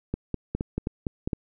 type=clicks; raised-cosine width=3 ms; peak=-14 dBFS; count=9; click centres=0.14 / 0.343 / 0.55 / 0.609 / 0.78 / 0.871 / 1.068 / 1.275 / 1.332 s; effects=none